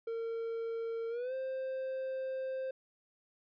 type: tone with pitch glide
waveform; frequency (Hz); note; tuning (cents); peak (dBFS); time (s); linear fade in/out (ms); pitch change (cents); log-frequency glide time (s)
triangle; 457.1 to 525.1; A#4 to C5; -34 to +6; -33; 0.07-2.71; 5; +240; 1.09-1.34
effects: resampled to 11025 Hz